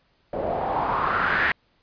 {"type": "noise with low-pass filter sweep", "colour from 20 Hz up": "white", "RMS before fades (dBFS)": -24, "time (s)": [0.33, 1.52], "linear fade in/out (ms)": 2, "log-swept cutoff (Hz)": [550, 1900], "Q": 4.1, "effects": ["pink hiss -65 dBFS RMS until 1.82 s", "resampled to 11025 Hz"]}